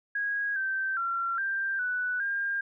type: tone with pitch steps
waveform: sine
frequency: 1646 / 1556 / 1367 / 1581 / 1486 / 1606 Hz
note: G#6 / G6 / F6 / G6 / F#6 / G6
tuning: -16 / -13 / -37 / +14 / +7 / +41 cents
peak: -27 dBFS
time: 0.15-2.61 s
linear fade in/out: 5 ms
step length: 410 ms
effects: none

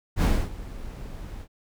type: noise with ADSR envelope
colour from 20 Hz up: brown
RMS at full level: -17 dBFS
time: 0.16-1.48 s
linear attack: 66 ms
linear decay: 260 ms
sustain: -20 dB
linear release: 74 ms
effects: none

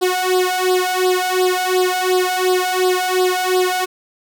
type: tone with flanger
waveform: sawtooth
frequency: 367.5 Hz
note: F#4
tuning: 12 cents flat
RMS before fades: -17 dBFS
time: 0.01-3.86 s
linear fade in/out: 20 ms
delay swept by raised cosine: 0.22 to 1.42 ms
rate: 2.8 Hz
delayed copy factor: +0.9
effects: none

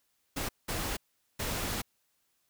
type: noise bursts at uneven times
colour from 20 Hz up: pink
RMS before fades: -34 dBFS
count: 3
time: 0.36-0.49 / 0.68-0.97 / 1.39-1.82 s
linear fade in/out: 10 ms
effects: white hiss -75 dBFS RMS until 2.49 s

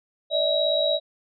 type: tone cluster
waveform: sine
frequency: 585 / 642 / 3850 Hz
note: D5 / E5 / B7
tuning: -7 / -46 / -45 cents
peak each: -24 / -24 / -24 dBFS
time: 0.3-1 s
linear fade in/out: 50 ms
effects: none

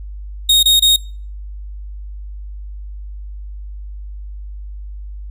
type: tone bursts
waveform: 40% pulse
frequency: 3729 Hz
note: A#7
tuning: in tune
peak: -7 dBFS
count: 3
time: 0.49-0.962 s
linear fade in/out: 5 ms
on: 140 ms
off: 26 ms
effects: noise-tail reverb RT60 0.5 s tail -26 dB re dry + added 50 Hz sine -27 dBFS peak until 5.3 s

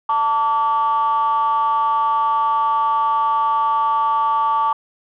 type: ring-modulated tone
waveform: triangle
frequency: 130 Hz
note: C3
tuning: 11 cents flat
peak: -9 dBFS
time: 0.09-4.73 s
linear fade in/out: 5 ms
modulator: 1020 Hz
effects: tanh soft clip ceiling -8 dBFS

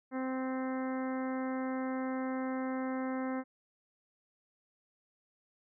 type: harmonic tone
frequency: 260.4 Hz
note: C4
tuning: 8 cents flat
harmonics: 1 / 2 / 3 / 4 / 5 / 6 / 7 / 8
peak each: -34 / -40 / -44 / -46 / -48 / -50 / -51 / -52 dBFS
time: 0.11-3.44 s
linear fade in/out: 50 ms
effects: none

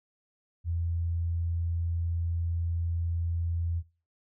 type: tone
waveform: sine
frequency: 84.5 Hz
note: E2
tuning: 43 cents sharp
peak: -27 dBFS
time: 0.64-3.83 s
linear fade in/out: 50 ms
effects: noise-tail reverb RT60 0.4 s tail -21 dB re dry

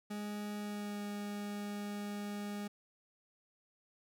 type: tone with pitch glide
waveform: 40% pulse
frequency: 207.7 to 205.3 Hz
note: G#3 to G#3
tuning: 0 to -20 cents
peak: -38 dBFS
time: 0.1-2.68 s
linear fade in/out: 10 ms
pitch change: -20 cents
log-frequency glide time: 0.58-1.02 s
effects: none

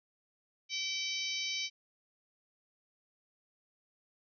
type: harmonic tone with a mistuned harmonic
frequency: 769 Hz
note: G5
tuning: 33 cents flat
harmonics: 3 / 4 / 5 / 6 / 7 / 8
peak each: -39 / -40 / -41 / -42 / -42 / -43 dBFS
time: 0.69-1.7 s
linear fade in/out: 50 ms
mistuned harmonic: 8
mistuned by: -47 cents
effects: none

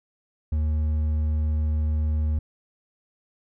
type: tone with hard clipping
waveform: triangle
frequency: 76.8 Hz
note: D#2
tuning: 22 cents flat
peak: -22 dBFS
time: 0.52-2.39 s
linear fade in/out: 5 ms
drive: 7 dB
effects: none

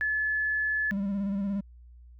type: tone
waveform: sine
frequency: 1722 Hz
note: A6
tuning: 38 cents flat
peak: -25 dBFS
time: 0.01-0.91 s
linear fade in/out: 0 ms
type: tone with vibrato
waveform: triangle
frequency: 198.6 Hz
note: G3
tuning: 23 cents sharp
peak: -25 dBFS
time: 0.91-1.61 s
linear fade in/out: 10 ms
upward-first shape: square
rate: 17 Hz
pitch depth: 35 cents each way
effects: added 60 Hz sine -48 dBFS peak until 2.19 s

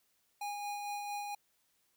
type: tone with tremolo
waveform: square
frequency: 820 Hz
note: G#5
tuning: 22 cents flat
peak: -37 dBFS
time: 0.41-1.35 s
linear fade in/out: 5 ms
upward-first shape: sine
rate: 4.4 Hz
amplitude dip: 30%
effects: white hiss -75 dBFS RMS until 1.96 s

